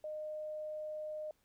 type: tone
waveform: sine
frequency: 613 Hz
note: D#5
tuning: 26 cents flat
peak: -39 dBFS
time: 0.04-1.31 s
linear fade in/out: 2 ms
effects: pink hiss -75 dBFS RMS until 1.44 s